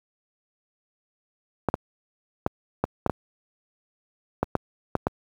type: clicks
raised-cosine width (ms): 1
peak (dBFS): -7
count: 10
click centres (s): 1.687 / 1.741 / 2.464 / 2.84 / 3.063 / 3.097 / 4.43 / 4.553 / 4.953 / 5.069
effects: high-pass 60 Hz 12 dB/octave + 8-bit